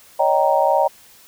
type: chord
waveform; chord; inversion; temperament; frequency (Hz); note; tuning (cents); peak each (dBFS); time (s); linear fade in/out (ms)
sine; Eb dominant seventh; third; just; 560 / 622.3 / 777.8 / 933.4; Db5 / Eb5 / G5 / Bb5; +18 / 0 / -14 / +2; -19; 0.19-0.88; 10
effects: white hiss -48 dBFS RMS until 1.27 s

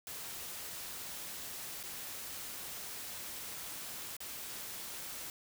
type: noise with dropouts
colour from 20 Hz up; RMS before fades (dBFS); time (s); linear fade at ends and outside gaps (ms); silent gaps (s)
white; -44; 0.07-5.3; 1; 1.83-1.836 / 4.167-4.204
effects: none

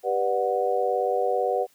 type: chord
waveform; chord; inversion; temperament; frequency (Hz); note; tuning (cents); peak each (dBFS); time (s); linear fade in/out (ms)
sine; G major seventh; none; just; 392 / 490 / 588 / 735; G4 / B4 / D5 / F#5; 0 / -14 / +2 / -12; -29 / -25 / -29 / -26; 0.03-1.67; 50
effects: white hiss -61 dBFS RMS until 1.74 s

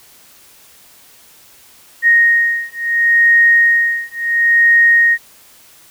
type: beating tone pair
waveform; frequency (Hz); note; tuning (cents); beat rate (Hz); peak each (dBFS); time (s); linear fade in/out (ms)
sine; 1864.7 / 1865.42; A#6 / A#6; 0 / +1; 0.72; -12; 2.02-5.18; 50
effects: white hiss -45 dBFS RMS until 5.9 s

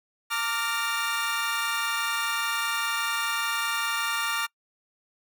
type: tone cluster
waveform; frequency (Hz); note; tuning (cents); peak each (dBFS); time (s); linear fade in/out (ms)
25% pulse; 911 / 1171 / 1399 / 1842; A#5 / D6 / F6 / A#6; -40 / -5 / +3 / -21; -31 / -27 / -26 / -30; 0.3-4.47; 20
effects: noise-tail reverb RT60 0.1 s tail -25 dB re dry

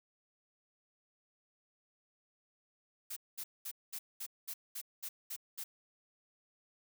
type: noise bursts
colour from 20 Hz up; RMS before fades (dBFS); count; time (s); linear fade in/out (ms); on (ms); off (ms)
blue; -42; 10; 3.1-5.64; 10; 65; 210
effects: none

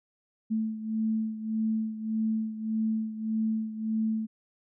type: beating tone pair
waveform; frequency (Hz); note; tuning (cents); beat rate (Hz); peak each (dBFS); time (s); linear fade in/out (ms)
sine; 219.6 / 221.3; A3 / A3; -3 / +10; 1.7; -28 / -33; 0.5-4.27; 20
effects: none

